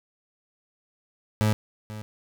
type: tone with echo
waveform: 30% pulse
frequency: 107.2 Hz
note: A2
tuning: 45 cents flat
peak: -17 dBFS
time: 1.41-1.53 s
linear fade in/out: 0 ms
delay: 490 ms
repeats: 1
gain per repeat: -15 dB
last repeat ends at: 2.02 s
effects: none